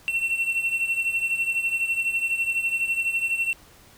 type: beating tone pair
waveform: triangle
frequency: 2707 / 2719 Hz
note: E7 / F7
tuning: +45 / -47 cents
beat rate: 12 Hz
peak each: -22 / -27 dBFS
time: 0.08-3.53 s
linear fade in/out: 0 ms
effects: pink hiss -52 dBFS RMS until 3.97 s